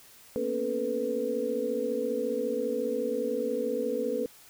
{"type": "tone cluster", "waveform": "sine", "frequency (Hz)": [230.9, 245.7, 276.5, 439, 493.5], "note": ["A#3", "B3", "C#4", "A4", "B4"], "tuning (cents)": [-16, -9, -4, -4, -1], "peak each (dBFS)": [-38, -39, -36, -32, -30], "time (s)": [0.36, 4.26], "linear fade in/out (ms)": 0, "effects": ["white hiss -54 dBFS RMS until 4.49 s"]}